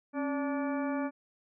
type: harmonic tone with a mistuned harmonic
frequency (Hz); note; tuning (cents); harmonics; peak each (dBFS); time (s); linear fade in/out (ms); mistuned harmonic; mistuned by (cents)
289.6; D4; -24; 1 / 2 / 3 / 4 / 5 / 6 / 8; -31 / -37 / -41 / -43 / -45 / -47 / -49; 0.13-1.11; 50; 1; -100
effects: none